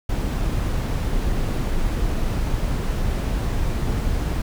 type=noise; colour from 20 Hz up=brown; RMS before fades=-22 dBFS; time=0.09-4.42 s; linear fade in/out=5 ms; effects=none